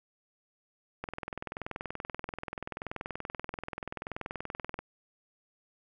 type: click train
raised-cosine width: 0.5 ms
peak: -21 dBFS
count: 79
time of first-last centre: 1.04-4.79 s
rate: 20.8 Hz
effects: none